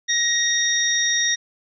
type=tone cluster; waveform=sine; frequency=1883 / 3710 / 5680 Hz; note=A#6 / A#7 / F8; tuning=+17 / -9 / +28 cents; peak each=-22 dBFS; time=0.08-1.36 s; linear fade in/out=20 ms; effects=none